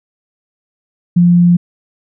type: tone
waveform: sine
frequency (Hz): 174.61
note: F3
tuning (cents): 0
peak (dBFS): -5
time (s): 1.16-1.57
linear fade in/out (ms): 10
effects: none